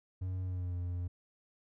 triangle tone with pitch glide, 92.5 to 88.48 Hz, F#2 to F2, 0 to +23 cents, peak -32 dBFS, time 0.21-1.08 s, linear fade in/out 10 ms, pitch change -77 cents, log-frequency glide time 0.43-0.75 s, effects none

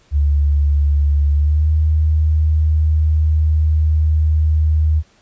sine tone with pitch glide, 72.3 to 77.49 Hz, D2 to D#2, -27 to -7 cents, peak -11 dBFS, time 0.11-5.03 s, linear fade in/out 50 ms, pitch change +120 cents, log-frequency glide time 1.32-1.7 s, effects pink hiss -54 dBFS RMS until 5.21 s + resampled to 16000 Hz

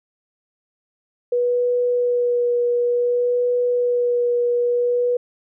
sine tone with vibrato, 486 Hz, B4, 28 cents flat, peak -16 dBFS, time 1.32-5.17 s, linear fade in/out 5 ms, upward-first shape sine, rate 0.56 Hz, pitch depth 14 cents each way, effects none

